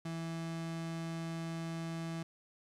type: tone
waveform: 35% pulse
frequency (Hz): 164.81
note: E3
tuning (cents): 0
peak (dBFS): -36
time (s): 0.05-2.23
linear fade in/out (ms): 5
effects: low-pass 9000 Hz 12 dB/octave + 12-bit